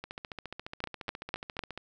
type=two click trains; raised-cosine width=0.3 ms; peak=-15 / -23 dBFS; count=4 / 26; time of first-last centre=0.84-1.592 / 0.04-1.776 s; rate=3.99 / 14.4 Hz; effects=none